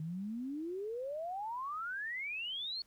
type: exponential sweep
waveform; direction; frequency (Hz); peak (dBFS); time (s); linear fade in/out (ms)
sine; up; 151.7 to 4435; -37; 0-2.82; 2
effects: pink hiss -70 dBFS RMS until 2.86 s